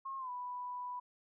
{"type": "tone with pitch glide", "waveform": "sine", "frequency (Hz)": [1078, 988.5], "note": ["C#6", "B5"], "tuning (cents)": [-49, 1], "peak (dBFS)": -39, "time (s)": [0.05, 1], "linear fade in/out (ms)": 10, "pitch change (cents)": -150, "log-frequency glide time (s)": [0.18, 0.3], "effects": []}